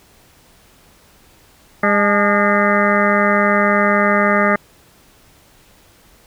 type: harmonic tone with a mistuned harmonic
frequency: 203.7 Hz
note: G#3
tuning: 33 cents flat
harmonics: 1 / 2 / 3 / 4 / 6 / 7 / 8 / 9 / 10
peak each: -18 / -22 / -18 / -24 / -18 / -24 / -24 / -21 / -22 dBFS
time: 1.83-4.56 s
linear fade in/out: 5 ms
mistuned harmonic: 4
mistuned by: +79 cents
effects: pink hiss -50 dBFS RMS until 6.26 s